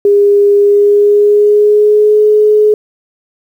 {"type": "tone with pitch glide", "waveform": "sine", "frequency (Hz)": [406.2, 423.9], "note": ["G#4", "G#4"], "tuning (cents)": [-38, 35], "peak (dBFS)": -4, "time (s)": [0.05, 2.74], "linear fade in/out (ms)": 2, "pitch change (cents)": 73, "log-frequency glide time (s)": [0.57, 2.19], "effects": ["7-bit"]}